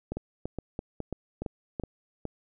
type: two click trains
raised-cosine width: 2 ms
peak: -20 / -19 dBFS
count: 6 / 6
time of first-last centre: 0.17-2.253 / 0.12-1.798 s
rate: 2.4 / 2.98 Hz
effects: none